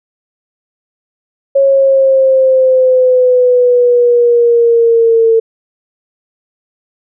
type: exponential sweep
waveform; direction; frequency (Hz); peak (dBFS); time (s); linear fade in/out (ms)
sine; down; 550 to 450; -5; 1.55-5.4; 10
effects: none